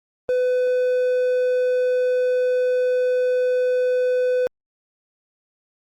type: tone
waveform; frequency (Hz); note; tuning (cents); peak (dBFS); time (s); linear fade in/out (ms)
triangle; 502; B4; +28; -15; 0.29-4.47; 0
effects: Opus 32 kbps